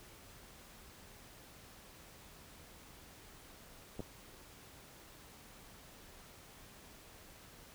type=clicks; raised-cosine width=2 ms; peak=-29 dBFS; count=2; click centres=3.994 / 4.004 s; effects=pink hiss -57 dBFS RMS until 7.74 s